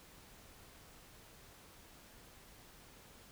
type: silence
effects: pink hiss -59 dBFS RMS until 3.31 s